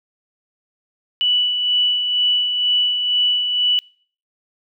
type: tone with tremolo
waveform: sine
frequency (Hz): 2960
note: F#7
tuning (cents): 0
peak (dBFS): -13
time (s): 1.21-3.79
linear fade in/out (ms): 0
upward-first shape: sine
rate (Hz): 2.1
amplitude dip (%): 45
effects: noise-tail reverb RT60 0.5 s tail -26 dB re dry